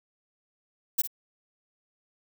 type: noise with echo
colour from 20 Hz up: violet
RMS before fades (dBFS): -23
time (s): 0.98-1.02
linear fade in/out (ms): 10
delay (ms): 55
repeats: 1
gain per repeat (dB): -11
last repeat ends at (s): 1.075
effects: none